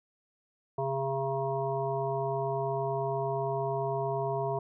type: harmonic tone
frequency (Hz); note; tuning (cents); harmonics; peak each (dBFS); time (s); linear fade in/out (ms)
135.6; C#3; -38; 1 / 3 / 5 / 7 / 8; -35 / -33 / -33 / -36 / -44; 0.78-4.59; 5
effects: none